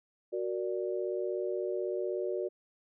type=chord; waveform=sine; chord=Gb augmented; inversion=none; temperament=equal; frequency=370 / 466.2 / 587.3 Hz; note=Gb4 / Bb4 / D5; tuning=0 / 0 / 0 cents; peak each=-33 / -37 / -37 dBFS; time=0.32-2.49 s; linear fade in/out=20 ms; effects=none